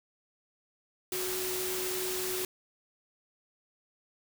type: tone in noise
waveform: sine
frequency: 369.5 Hz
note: F#4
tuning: 2 cents flat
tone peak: -35 dBFS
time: 1.12-2.45 s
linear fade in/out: 2 ms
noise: white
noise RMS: -35 dBFS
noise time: 1.12-2.45 s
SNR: -3 dB
effects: none